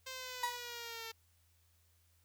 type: linear sweep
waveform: 5% pulse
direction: down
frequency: 523.3 to 448.2 Hz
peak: -32 dBFS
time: 0.06-1.12 s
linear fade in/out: 10 ms
type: tone with exponential decay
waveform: 35% pulse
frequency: 966 Hz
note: B5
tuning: 39 cents flat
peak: -29 dBFS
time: 0.43-0.68 s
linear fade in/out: 5 ms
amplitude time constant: 54 ms
effects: added 84 Hz sine -70 dBFS peak until 2.24 s + white hiss -74 dBFS RMS until 2.24 s